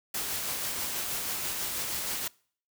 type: noise with tremolo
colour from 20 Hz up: white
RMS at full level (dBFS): -32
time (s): 0.14-2.28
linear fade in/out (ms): 5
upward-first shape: sine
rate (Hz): 6.2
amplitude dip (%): 25
effects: noise-tail reverb RT60 0.5 s tail -24 dB re dry